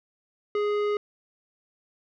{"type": "tone with tanh clipping", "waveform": "sine", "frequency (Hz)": 415.3, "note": "G#4", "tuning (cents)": 0, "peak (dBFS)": -25, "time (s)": [0.55, 0.97], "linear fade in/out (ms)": 2, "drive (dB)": 14, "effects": []}